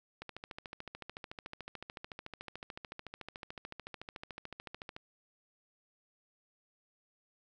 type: click train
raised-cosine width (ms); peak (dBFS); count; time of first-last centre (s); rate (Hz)
0.3; -27; 66; 0.22-4.965; 13.7
effects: none